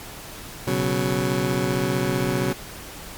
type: chord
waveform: 20% pulse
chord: B suspended second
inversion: none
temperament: just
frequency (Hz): 123.47 / 138.9 / 185.21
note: B2 / C#3 / F#3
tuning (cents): 0 / +4 / +2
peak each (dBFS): -21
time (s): 0.67-2.53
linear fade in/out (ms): 5
effects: pink hiss -38 dBFS RMS until 3.17 s + MP3 96 kbps